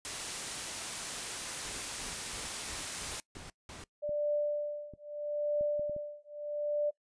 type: noise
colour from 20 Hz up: white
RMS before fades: -38 dBFS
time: 0.05-3.2 s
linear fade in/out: 0 ms
type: noise bursts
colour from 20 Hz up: pink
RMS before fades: -47 dBFS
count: 7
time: 1.65-3.84 s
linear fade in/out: 2 ms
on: 150 ms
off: 190 ms
type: clicks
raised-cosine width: 3 ms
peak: -35 dBFS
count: 7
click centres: 3.369 / 4.093 / 4.937 / 5.61 / 5.795 / 5.896 / 5.964 s
type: tone with tremolo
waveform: sine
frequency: 590 Hz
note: D5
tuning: 8 cents sharp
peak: -27 dBFS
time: 4.02-6.91 s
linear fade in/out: 20 ms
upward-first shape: triangle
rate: 0.79 Hz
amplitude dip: 100%
effects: noise-tail reverb RT60 0.1 s tail -22 dB re dry + resampled to 22050 Hz